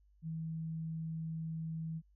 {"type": "tone", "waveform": "sine", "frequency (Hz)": 161.1, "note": "E3", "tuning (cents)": -39, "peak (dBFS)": -37, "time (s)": [0.22, 2.02], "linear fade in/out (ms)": 50, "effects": ["added 50 Hz sine -64 dBFS peak until 2.15 s"]}